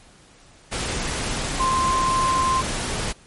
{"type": "tone in noise", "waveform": "sine", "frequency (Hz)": 1046.5, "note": "C6", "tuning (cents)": 0, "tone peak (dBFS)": -18, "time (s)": [1.59, 2.62], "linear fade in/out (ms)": 20, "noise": "pink", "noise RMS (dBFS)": -26, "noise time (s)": [0.71, 3.13], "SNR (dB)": 5, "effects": ["pink hiss -51 dBFS RMS until 3.26 s", "MP3 48 kbps"]}